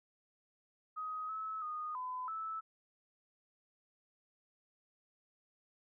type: tone with pitch steps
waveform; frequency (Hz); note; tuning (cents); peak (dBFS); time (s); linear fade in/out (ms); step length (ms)
sine; 1258 / 1296 / 1234 / 1010 / 1310; D#6 / E6 / D#6 / B5 / E6; +19 / -30 / -15 / +39 / -11; -38; 0.96-2.61; 20; 330
effects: none